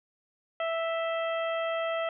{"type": "harmonic tone with a mistuned harmonic", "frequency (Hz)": 659, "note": "E5", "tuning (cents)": -1, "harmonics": [1, 2, 3, 4, 5], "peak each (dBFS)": [-29, -35, -39, -41, -43], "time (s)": [0.6, 2.09], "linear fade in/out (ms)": 2, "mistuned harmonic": 5, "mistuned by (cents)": -54, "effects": []}